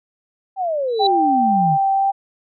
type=exponential sweep; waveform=sine; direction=down; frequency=793 to 144.4 Hz; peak=-18 dBFS; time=0.56-1.78 s; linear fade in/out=50 ms
type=tone with exponential growth; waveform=sine; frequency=3951 Hz; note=B7; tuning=in tune; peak=-15 dBFS; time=0.88-1.07 s; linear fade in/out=5 ms; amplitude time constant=40 ms
type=tone with vibrato; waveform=sine; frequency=784 Hz; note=G5; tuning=in tune; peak=-14 dBFS; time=0.99-2.12 s; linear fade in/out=20 ms; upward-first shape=triangle; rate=1.9 Hz; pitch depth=12 cents each way
effects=none